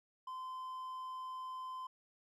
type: tone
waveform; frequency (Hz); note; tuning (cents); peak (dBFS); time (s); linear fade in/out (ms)
triangle; 1030; C6; -28; -40; 0.27-1.87; 5
effects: none